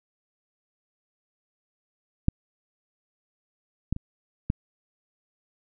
clicks, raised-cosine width 5 ms, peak -7 / -12 / -22 / -11 dBFS, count 4, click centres 2.284 / 3.926 / 3.964 / 4.501 s, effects none

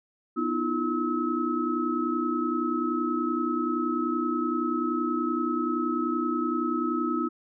sine tone cluster, 247 / 309.5 / 340 / 1289 Hz, B3 / D#4 / F4 / E6, 0 / -9 / -46 / -39 cents, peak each -30 dBFS, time 0.36-7.29 s, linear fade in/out 20 ms, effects none

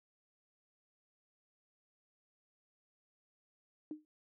sine tone with exponential decay, 305.7 Hz, D#4, 30 cents flat, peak -36 dBFS, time 3.91-4.05 s, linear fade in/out 1 ms, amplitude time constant 30 ms, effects high-pass 150 Hz 12 dB/octave

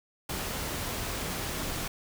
pink noise, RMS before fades -34 dBFS, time 0.29-1.88 s, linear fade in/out 5 ms, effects none

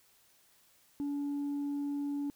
sine tone, 285.8 Hz, D4, 47 cents flat, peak -30 dBFS, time 1-2.3 s, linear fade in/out 0 ms, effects tanh soft clip ceiling -31 dBFS + white hiss -66 dBFS RMS until 2.35 s

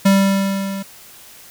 square tone with level ramp, 195.6 Hz, G3, 4 cents flat, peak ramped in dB -9 to -25 dBFS, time 0.05-0.83 s, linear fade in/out 10 ms, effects white hiss -42 dBFS RMS until 1.5 s

